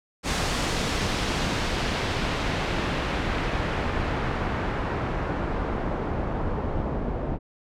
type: noise with low-pass filter sweep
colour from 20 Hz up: pink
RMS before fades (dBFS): -27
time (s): 0.23-7.39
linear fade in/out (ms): 50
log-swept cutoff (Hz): 7200 to 690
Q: 0.78
effects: none